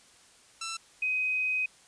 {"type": "tone pair in turn", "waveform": ["10% pulse", "sine"], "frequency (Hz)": [1337, 2515], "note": ["E6", "D#7"], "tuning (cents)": [24, 18], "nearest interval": "major seventh", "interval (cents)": 1094, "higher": "second", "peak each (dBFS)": -26, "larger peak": "neither", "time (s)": [[0.61, 0.77], [1.02, 1.66]], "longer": "second", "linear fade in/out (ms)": 5, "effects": ["white hiss -58 dBFS RMS until 1.87 s", "resampled to 22050 Hz"]}